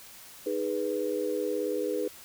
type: chord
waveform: sine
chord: G# minor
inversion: second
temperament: equal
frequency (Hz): 311.1 / 415.3 / 493.9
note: D#4 / G#4 / B4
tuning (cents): 0 / 0 / 0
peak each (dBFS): -34 / -31 / -31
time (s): 0.46-2.08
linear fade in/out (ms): 5
effects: white hiss -49 dBFS RMS until 2.24 s